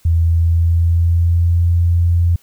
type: tone with pitch glide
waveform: sine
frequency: 83 to 85.83 Hz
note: E2 to F2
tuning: +12 to -30 cents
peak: -10 dBFS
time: 0.05-2.36 s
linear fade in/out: 5 ms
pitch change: +58 cents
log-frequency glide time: 0.18-1.66 s
effects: white hiss -53 dBFS RMS until 2.42 s